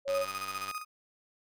sine tone, 554.4 Hz, C#5, in tune, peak -27 dBFS, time 0.05-0.26 s, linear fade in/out 50 ms
click train, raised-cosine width 0.2 ms, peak -24 dBFS, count 62, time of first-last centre 0.08-0.712 s, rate 96.5 Hz
35% pulse tone with tremolo, 1244.5 Hz, D#6, in tune, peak -32 dBFS, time 0.08-0.85 s, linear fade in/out 50 ms, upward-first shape square, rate 15 Hz, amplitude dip 60%
effects none

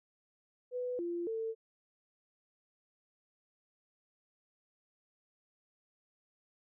sine tone with pitch steps, 496.5 / 344.8 / 448.1 Hz, B4 / F4 / A4, +9 / -22 / +32 cents, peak -34 dBFS, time 0.71-1.55 s, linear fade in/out 50 ms, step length 280 ms, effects none

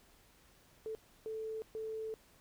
sine tone bursts at uneven times, 440 Hz, A4, in tune, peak -38 dBFS, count 3, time 0.86-0.95 / 1.26-1.62 / 1.75-2.14 s, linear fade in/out 0 ms, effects pink hiss -65 dBFS RMS until 2.4 s

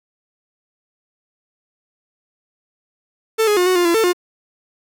45% pulse tone with pitch steps, 443.8 / 417.5 / 359.1 / 369.1 / 352.2 / 339.9 / 446.4 / 356.4 Hz, A4 / G#4 / F4 / F#4 / F4 / F4 / A4 / F4, +15 / +9 / +48 / -4 / +15 / -47 / +25 / +35 cents, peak -13 dBFS, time 3.38-4.132 s, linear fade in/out 20 ms, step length 94 ms, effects 8-bit

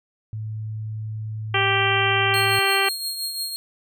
sine tone, 108.7 Hz, A2, 21 cents flat, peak -27 dBFS, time 0.33-2.59 s, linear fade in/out 0 ms
harmonic tone, 391.6 Hz, G4, 2 cents flat, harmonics 1 / 2 / 3 / 4 / 5 / 6 / 7 / 8, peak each -26 / -26 / -26 / -26 / -26 / -26 / -26 / -26 dBFS, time 1.54-2.89 s, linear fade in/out 5 ms
sawtooth tone with tremolo, 4252 Hz, C8, 27 cents sharp, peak -21 dBFS, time 2.34-3.56 s, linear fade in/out 0 ms, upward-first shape triangle, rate 5.8 Hz, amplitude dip 55%
effects none

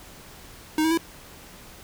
square tone with pitch steps, 311.1 / 321.1 / 331.5 Hz, D#4 / E4 / E4, 0 / -45 / +10 cents, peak -20 dBFS, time 0.78-0.975 s, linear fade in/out 2 ms, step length 65 ms, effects pink hiss -46 dBFS RMS until 1.83 s

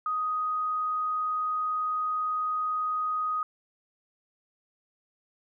sine tone, 1249 Hz, D#6, 6 cents sharp, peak -26 dBFS, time 0.06-3.43 s, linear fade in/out 2 ms, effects none

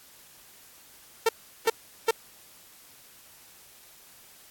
sawtooth tone bursts, 453 Hz, A#4, 50 cents flat, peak -15 dBFS, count 3, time 1.26-2.11 s, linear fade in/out 5 ms, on 30 ms, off 380 ms, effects white hiss -53 dBFS RMS until 4.5 s + AAC 64 kbps

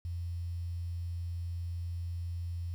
sine tone with quantisation, 86.2 Hz, F2, 22 cents flat, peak -34 dBFS, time 0.05-2.74 s, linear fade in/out 0 ms, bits 10, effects none

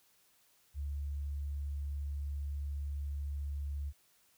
sine tone, 71.4 Hz, D2, 48 cents flat, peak -35 dBFS, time 0.74-3.93 s, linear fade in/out 50 ms, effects white hiss -69 dBFS RMS until 4.37 s

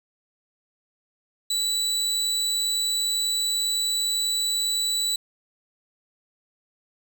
30% pulse tone, 3951 Hz, B7, in tune, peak -20 dBFS, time 1.5-5.16 s, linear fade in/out 5 ms, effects none

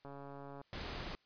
click train, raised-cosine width 1 ms, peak -36 dBFS, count 80, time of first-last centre 0.05-0.614 s, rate 140 Hz
pink noise, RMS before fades -43 dBFS, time 0.73-1.15 s, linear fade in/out 0 ms
effects white hiss -73 dBFS RMS until 1.25 s + resampled to 11025 Hz

